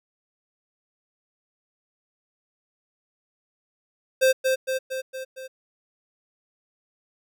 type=tone with echo; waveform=square; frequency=523.3 Hz; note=C5; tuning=in tune; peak=-16 dBFS; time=4.21-4.33 s; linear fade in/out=20 ms; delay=230 ms; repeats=5; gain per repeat=-4 dB; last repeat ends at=5.48 s; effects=none